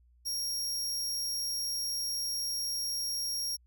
sawtooth tone, 5588 Hz, F8, in tune, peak -29 dBFS, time 0.25-3.57 s, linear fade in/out 20 ms, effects added 60 Hz sine -60 dBFS peak until 3.66 s

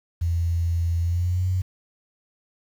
sine tone with pitch glide, 84.6 to 92.26 Hz, E2 to F#2, +45 to -4 cents, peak -20 dBFS, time 0.21-1.62 s, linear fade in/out 10 ms, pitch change +151 cents, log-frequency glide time 1-1.47 s, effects 8-bit

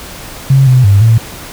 sine tone with pitch steps, 135.1 / 127.6 / 99.8 / 113 Hz, C#3 / C3 / G2 / A2, -44 / -43 / +32 / +47 cents, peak -3 dBFS, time 0.5-1.18 s, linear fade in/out 5 ms, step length 170 ms, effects pink hiss -28 dBFS RMS until 1.52 s

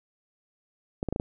clicks, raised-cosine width 2 ms, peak -15 dBFS, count 5, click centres 1.029 / 1.087 / 1.126 / 1.161 / 1.199 s, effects none

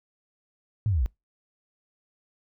sine linear sweep, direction down, 115.2 to 49 Hz, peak -21 dBFS, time 0.86-1.06 s, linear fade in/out 0 ms, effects noise-tail reverb RT60 0.2 s tail -25 dB re dry

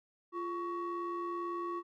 triangle ring-modulated tone, 385.5 Hz, G4, 29 cents flat, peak -30 dBFS, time 0.32-1.83 s, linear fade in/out 50 ms, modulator 732 Hz, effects none

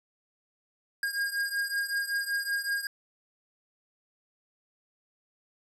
square beating tone pair, 1621 / 1626.3 Hz, G#6 / G#6, -42 / -37 cents, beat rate 5.3 Hz, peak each -31 / -34 dBFS, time 1.03-2.87 s, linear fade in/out 2 ms, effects resampled to 32000 Hz

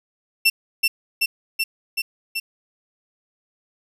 30% pulse tone with echo, 2700 Hz, E7, 41 cents sharp, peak -10 dBFS, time 0.45-0.5 s, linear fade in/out 10 ms, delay 380 ms, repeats 5, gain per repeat -2 dB, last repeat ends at 2.4 s, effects none

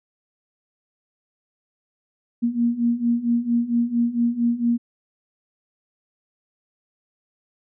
sine beating tone pair, 233.9 / 238.3 Hz, A#3 / A#3, +6 / +38 cents, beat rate 4.4 Hz, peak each -23 / -20 dBFS, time 2.42-4.78 s, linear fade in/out 20 ms, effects none

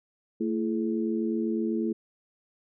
sine tone cluster, 224.5 / 336.5 / 424.5 Hz, A3 / E4 / G#4, +35 / +36 / +38 cents, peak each -28 / -29 / -34 dBFS, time 0.4-1.93 s, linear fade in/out 10 ms, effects none

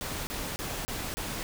pink noise bursts, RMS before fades -35 dBFS, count 5, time 0.01-1.43 s, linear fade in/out 0 ms, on 260 ms, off 30 ms, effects none

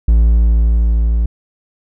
triangle tone with level ramp, 56.4 Hz, A1, 44 cents sharp, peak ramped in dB -4 to -9 dBFS, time 0.08-1.26 s, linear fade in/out 5 ms, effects none

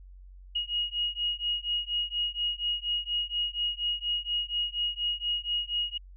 sine beating tone pair, 2881 / 2885.2 Hz, F#7 / F#7, -47 / -44 cents, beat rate 4.2 Hz, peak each -31 dBFS, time 0.55-5.98 s, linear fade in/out 10 ms, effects added 46 Hz sine -46 dBFS peak until 6.16 s

